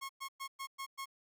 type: tone bursts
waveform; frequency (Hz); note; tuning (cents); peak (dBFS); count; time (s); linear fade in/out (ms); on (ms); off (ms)
sawtooth; 1087; C#6; -34; -36; 6; 0.01-1.058; 20; 83; 110
effects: none

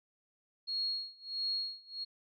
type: tone with tremolo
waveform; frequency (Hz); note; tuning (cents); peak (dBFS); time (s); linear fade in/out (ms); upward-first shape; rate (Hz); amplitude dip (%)
sine; 4299; C8; +46; -31; 0.67-2.05; 20; sine; 1.5; 95
effects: none

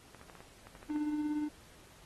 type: clicks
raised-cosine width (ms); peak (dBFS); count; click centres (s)
0.5; -36; 10; 0.147 / 0.214 / 0.298 / 0.353 / 0.405 / 0.67 / 0.752 / 0.829 / 0.901 / 0.961
type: tone with tremolo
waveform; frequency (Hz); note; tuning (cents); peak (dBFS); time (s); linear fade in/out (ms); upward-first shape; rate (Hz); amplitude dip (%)
triangle; 299.7; D4; +35; -28; 0.89-1.49; 20; sine; 17; 40
effects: pink hiss -59 dBFS RMS until 2.05 s + AAC 32 kbps

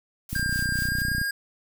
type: noise with tremolo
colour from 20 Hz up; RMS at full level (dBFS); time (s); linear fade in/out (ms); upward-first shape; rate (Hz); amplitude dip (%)
blue; -37; 0.29-1.02; 2; sine; 4.3; 95
type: click train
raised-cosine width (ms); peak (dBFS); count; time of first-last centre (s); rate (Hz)
5; -18; 28; 0.33-1.215; 30.5
type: tone with pitch glide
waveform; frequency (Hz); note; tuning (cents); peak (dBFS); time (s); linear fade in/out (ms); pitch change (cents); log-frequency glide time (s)
square; 1600 to 1622.3; G6 to G#6; +35 to -41; -26; 0.35-1.31; 5; +24; 0.75-1.09
effects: none

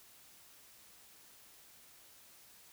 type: silence
effects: white hiss -60 dBFS RMS until 2.72 s

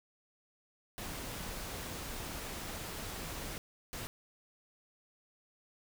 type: noise bursts at uneven times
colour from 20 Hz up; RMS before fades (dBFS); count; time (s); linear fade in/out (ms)
pink; -42; 2; 0.98-3.58 / 3.93-4.07; 0
effects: none

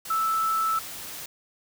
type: tone in noise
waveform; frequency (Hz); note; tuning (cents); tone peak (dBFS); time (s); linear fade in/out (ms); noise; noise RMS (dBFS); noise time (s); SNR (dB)
sine; 1317; E6; -2; -22; 0.1-0.79; 5; white; -38; 0.05-1.26; +13
effects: none

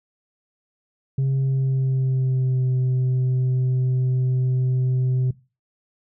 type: tone with pitch glide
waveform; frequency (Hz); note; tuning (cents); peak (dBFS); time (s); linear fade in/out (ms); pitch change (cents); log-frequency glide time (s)
sine; 134.6 to 128.08; C3 to C3; +49 to -37; -15; 1.18-5.31; 5; -86; 1.36-2.71
effects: noise-tail reverb RT60 0.3 s tail -21 dB re dry + tanh soft clip ceiling -17 dBFS

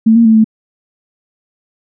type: tone with pitch steps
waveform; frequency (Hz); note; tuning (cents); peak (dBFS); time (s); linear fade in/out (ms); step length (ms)
sine; 222.7 / 231.7 / 221.9 / 219.6; A3 / A#3 / A3 / A3; +21 / -10 / +15 / -3; -4; 0.06-0.444; 10; 96
effects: none

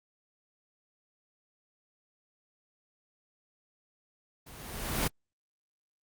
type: noise with level ramp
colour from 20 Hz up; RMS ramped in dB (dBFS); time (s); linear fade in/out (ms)
pink; -50 to -27; 4.46-5.08; 10
effects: Opus 24 kbps

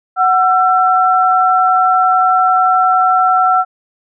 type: tone pair together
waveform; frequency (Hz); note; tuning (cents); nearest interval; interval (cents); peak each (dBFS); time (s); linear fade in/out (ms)
sine; 742 / 1344.4; F#5 / E6; +5 / +34; minor seventh; 1029; -11; 0.16-3.65; 50
effects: none

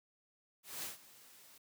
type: noise with ADSR envelope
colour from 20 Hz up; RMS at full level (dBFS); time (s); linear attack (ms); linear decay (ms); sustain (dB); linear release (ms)
white; -41; 0.63-1.58; 200; 140; -19; 4
effects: high-pass 100 Hz 12 dB/octave

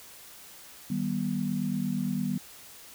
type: chord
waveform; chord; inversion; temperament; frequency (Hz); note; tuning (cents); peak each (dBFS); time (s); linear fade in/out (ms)
sine; Eb augmented; none; just; 155.56 / 194.45 / 243.1; Eb3 / G3 / B3; 0 / -14 / -27; -34 / -30 / -31; 0.9-2.38; 5
effects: white hiss -49 dBFS RMS until 2.94 s

